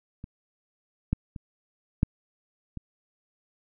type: clicks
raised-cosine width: 5 ms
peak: -26 / -11 / -25 / -8 / -23 dBFS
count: 5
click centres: 0.241 / 1.13 / 1.362 / 2.031 / 2.773 s
effects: none